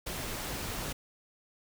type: noise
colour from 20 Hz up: pink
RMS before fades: -37 dBFS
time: 0.06-0.93 s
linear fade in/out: 10 ms
effects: none

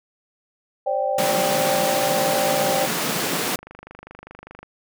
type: chord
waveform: sine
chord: C suspended second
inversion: none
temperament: equal with one note detuned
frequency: 532.1 / 587.3 / 784 Hz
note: C5 / D5 / G5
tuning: +29 / 0 / 0 cents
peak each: -24 dBFS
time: 0.86-2.86 s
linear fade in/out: 10 ms
type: high-pass noise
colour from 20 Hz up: pink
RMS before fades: -24 dBFS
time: 1.18-3.56 s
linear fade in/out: 5 ms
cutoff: 140 Hz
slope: 48 dB/octave
type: click train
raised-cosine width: 0.5 ms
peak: -24 dBFS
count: 38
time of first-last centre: 3.15-4.63 s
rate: 25 Hz
effects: none

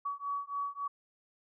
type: beating tone pair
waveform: sine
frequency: 1131 / 1134.6 Hz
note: C#6 / C#6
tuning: +34 / +40 cents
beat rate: 3.6 Hz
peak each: -37 / -37 dBFS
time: 0.05-0.88 s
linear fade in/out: 10 ms
effects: none

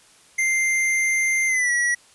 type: tone with pitch glide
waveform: square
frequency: 2093 to 1930.4 Hz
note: C7 to B6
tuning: 0 to -40 cents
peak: -19 dBFS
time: 0.38-1.95 s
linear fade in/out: 10 ms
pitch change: -140 cents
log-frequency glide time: 1.47-1.71 s
effects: white hiss -53 dBFS RMS until 2.14 s + resampled to 24000 Hz

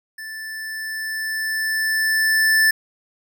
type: tone with level ramp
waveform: square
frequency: 1760 Hz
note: A6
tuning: in tune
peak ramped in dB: -32 to -13 dBFS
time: 0.18-2.71 s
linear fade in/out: 5 ms
effects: none

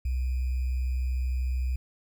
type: tone with sample-and-hold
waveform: sine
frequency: 63.5 Hz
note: B1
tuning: 49 cents sharp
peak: -25 dBFS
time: 0.05-1.76 s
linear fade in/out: 5 ms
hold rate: 2450 Hz
effects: none

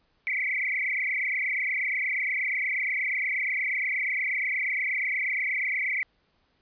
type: tone with frequency modulation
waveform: sine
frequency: 2152 Hz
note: C7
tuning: 48 cents sharp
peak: -25 dBFS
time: 0.27-6.03 s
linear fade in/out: 0 ms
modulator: 28.4 Hz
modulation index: 6.2
effects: pink hiss -69 dBFS RMS until 6.61 s + resampled to 11025 Hz

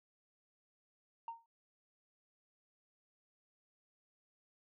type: tone with exponential decay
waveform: sine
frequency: 921 Hz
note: A#5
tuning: 21 cents flat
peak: -36 dBFS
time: 1.28-1.46 s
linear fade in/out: 2 ms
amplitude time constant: 37 ms
effects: tanh soft clip ceiling -37 dBFS

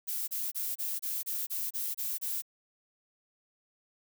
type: noise bursts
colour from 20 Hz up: violet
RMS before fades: -34 dBFS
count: 10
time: 0.07-2.422 s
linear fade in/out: 20 ms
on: 210 ms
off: 28 ms
effects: none

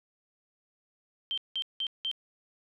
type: tone bursts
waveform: sine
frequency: 3136 Hz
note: G7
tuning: in tune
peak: -29 dBFS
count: 4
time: 1.31-2.114 s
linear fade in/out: 0 ms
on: 66 ms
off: 180 ms
effects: none

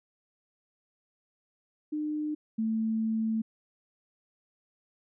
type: tone pair in turn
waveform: sine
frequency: 302.6 / 221.8 Hz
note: D#4 / A3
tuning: -48 / +14 cents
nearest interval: perfect fourth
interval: 538 cents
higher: first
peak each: -29 / -26 dBFS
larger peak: second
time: 1.92-2.35 / 2.58-3.42 s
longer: second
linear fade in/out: 10 ms
effects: none

